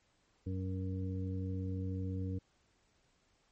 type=harmonic tone; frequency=94 Hz; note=F#2; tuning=28 cents sharp; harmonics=1 / 2 / 3 / 5; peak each=-36 / -43 / -43 / -48 dBFS; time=0.46-2.39 s; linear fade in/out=10 ms; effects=pink hiss -73 dBFS RMS until 3.51 s + MP3 32 kbps